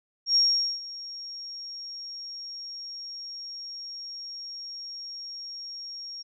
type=tone with ADSR envelope; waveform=sine; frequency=5570 Hz; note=F8; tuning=5 cents flat; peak=-17 dBFS; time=0.26-6.23 s; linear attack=98 ms; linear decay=440 ms; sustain=-19 dB; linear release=16 ms; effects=none